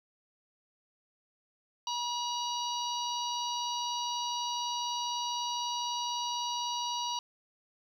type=harmonic tone with a mistuned harmonic; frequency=964 Hz; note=B5; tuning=42 cents flat; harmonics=1 / 3 / 4 / 5 / 6; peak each=-34 / -39 / -40 / -41 / -42 dBFS; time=1.87-7.19 s; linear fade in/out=2 ms; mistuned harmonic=5; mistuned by=-72 cents; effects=10-bit